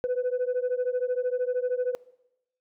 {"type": "beating tone pair", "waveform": "sine", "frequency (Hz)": [493.9, 506.9], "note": ["B4", "B4"], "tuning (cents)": [0, 45], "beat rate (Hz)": 13, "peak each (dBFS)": [-25, -27], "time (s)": [0.04, 1.95], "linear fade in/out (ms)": 0, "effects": ["noise-tail reverb RT60 0.9 s tail -23 dB re dry", "tanh soft clip ceiling -21 dBFS"]}